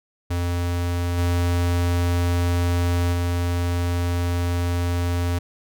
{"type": "tone with level steps", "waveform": "square", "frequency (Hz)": 87.31, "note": "F2", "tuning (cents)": 0, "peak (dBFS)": [-22, -19, -21], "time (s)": [0.3, 5.39], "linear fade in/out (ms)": 10, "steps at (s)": [1.17, 3.12], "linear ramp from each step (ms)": 20, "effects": []}